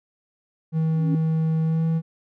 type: tone with pitch glide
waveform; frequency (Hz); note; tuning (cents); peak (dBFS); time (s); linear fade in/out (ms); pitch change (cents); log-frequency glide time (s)
triangle; 160 to 162.61; D#3 to E3; +49 to -23; -17; 0.72-2.02; 50; +28; 1.63-1.85
type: tone with exponential growth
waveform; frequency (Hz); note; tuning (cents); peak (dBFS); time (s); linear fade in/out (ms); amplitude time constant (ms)
sine; 277.2; C#4; 0; -20; 0.8-1.15; 2; 74
effects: none